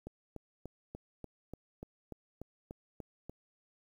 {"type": "click train", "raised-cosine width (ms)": 2, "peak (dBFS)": -30, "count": 12, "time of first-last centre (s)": [0.07, 3.296], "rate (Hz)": 3.41, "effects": ["10-bit"]}